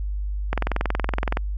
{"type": "click train", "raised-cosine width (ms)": 0.5, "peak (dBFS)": -8, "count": 19, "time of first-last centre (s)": [0.53, 1.371], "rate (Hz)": 21.4, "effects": ["added 50 Hz sine -24 dBFS peak until 1.57 s"]}